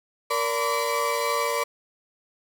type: tone cluster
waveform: 35% pulse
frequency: 466.2 / 578 / 1012 / 1153 Hz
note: A#4 / D5 / B5 / D6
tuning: 0 / -28 / +42 / -32 cents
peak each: -27 dBFS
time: 0.3-1.64 s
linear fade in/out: 10 ms
effects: none

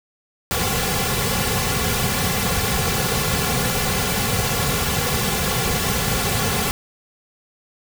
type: noise with comb filter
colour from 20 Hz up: pink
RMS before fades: -21 dBFS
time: 0.51-6.71 s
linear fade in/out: 0 ms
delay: 3.2 ms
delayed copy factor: -1
effects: none

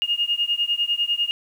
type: beating tone pair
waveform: sine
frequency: 2840 / 2850 Hz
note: F7 / F7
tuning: +28 / +34 cents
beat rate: 10 Hz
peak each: -23 dBFS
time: 0.02-1.31 s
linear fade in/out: 0 ms
effects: 8-bit

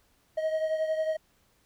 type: beating tone pair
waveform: triangle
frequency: 630 / 641 Hz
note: D#5 / E5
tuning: +21 / -49 cents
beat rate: 11 Hz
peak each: -25 / -32 dBFS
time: 0.37-1.17 s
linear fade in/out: 10 ms
effects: pink hiss -67 dBFS RMS until 1.65 s

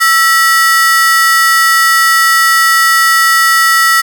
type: ring-modulated tone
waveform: 45% pulse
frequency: 1628 Hz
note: G#6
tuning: 35 cents flat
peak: -3 dBFS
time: 0-4.02 s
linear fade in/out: 20 ms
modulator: 302 Hz
effects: none

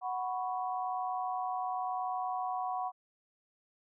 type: chord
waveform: sine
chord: F# suspended fourth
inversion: none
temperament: equal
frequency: 740 / 987.8 / 1108.7 Hz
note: F#5 / B5 / C#6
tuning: 0 / 0 / 0 cents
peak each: -34 / -39 / -40 dBFS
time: 0.01-2.92 s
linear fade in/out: 50 ms
effects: none

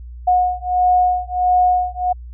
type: beating tone pair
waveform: sine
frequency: 725 / 726.5 Hz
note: F#5 / F#5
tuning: -35 / -32 cents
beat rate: 1.5 Hz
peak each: -16 dBFS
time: 0.27-2.13 s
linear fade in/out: 10 ms
effects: added 60 Hz sine -31 dBFS peak until 2.33 s

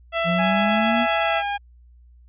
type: harmonic tone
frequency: 666 Hz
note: E5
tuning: 18 cents sharp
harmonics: 1 / 2 / 3 / 4 / 5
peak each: -23 / -27 / -29 / -29 / -32 dBFS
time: 0.12-1.43 s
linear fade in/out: 50 ms
type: linear sweep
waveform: triangle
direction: up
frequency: 168.9 to 242 Hz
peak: -19 dBFS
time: 0.24-1.07 s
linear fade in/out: 50 ms
type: tone with pitch glide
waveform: sawtooth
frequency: 830.6 to 811.6 Hz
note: G#5 to G#5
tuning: 0 to -40 cents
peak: -19 dBFS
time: 0.38-1.58 s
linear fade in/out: 20 ms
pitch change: -40 cents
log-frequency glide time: 1.18-1.41 s
effects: added 60 Hz sine -47 dBFS peak until 2.28 s + resampled to 8000 Hz

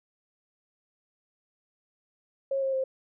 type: tone with pitch steps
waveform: sine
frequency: 544 / 535.6 / 527.3 Hz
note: C#5 / C5 / C5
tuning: -33 / +40 / +13 cents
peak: -25 dBFS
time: 2.51-2.84 s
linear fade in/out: 5 ms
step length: 110 ms
effects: none

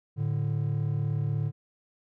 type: tone pair together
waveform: triangle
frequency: 110.28 / 146.83 Hz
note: A2 / D3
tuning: +4 / 0 cents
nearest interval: perfect fourth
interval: 496 cents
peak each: -26 dBFS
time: 0.16-1.52 s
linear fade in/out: 50 ms
effects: tanh soft clip ceiling -17 dBFS

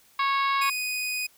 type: harmonic tone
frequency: 551 Hz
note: C#5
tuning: 11 cents flat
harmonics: 2 / 3 / 4 / 5 / 6 / 7 / 8 / 9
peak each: -23 / -34 / -30 / -37 / -41 / -36 / -44 / -43 dBFS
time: 0.19-0.7 s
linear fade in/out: 5 ms
type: tone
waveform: sawtooth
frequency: 2489 Hz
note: D#7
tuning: in tune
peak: -24 dBFS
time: 0.61-1.27 s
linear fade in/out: 10 ms
effects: white hiss -59 dBFS RMS until 1.37 s

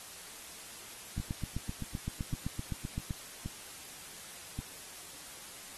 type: two click trains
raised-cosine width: 5 ms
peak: -22 / -24 dBFS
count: 16 / 4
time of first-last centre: 1.18-3.108 / 1.2-4.59 s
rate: 7.78 / 0.885 Hz
effects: white hiss -48 dBFS RMS until 5.77 s + AAC 32 kbps

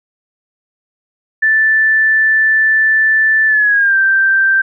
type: tone with pitch glide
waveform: sine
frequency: 1760 to 1568 Hz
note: A6 to G6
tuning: 0 to 0 cents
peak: -8 dBFS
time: 1.42-4.62 s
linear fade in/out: 10 ms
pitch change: -200 cents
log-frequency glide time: 3.47-3.97 s
effects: none

